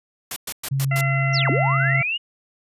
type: noise bursts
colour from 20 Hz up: white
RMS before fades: -28 dBFS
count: 5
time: 0.31-1.01 s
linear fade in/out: 2 ms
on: 52 ms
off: 110 ms
type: tone with pitch glide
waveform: sine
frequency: 136.3 to 135.12 Hz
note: C#3 to C#3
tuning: -29 to -44 cents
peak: -19 dBFS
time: 0.71-2.02 s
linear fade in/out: 10 ms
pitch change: -15 cents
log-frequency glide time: 0.97-1.54 s
type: harmonic tone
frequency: 681 Hz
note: F5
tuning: 44 cents flat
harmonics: 1 / 2 / 3 / 4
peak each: -29 / -30 / -24 / -33 dBFS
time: 0.91-2.03 s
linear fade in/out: 5 ms
type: linear two-way sweep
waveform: sine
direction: down then up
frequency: 5920 to 233.1 to 2939 Hz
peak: -21 dBFS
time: 1.33-2.18 s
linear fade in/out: 20 ms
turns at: 1.5 s
effects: resampled to 32000 Hz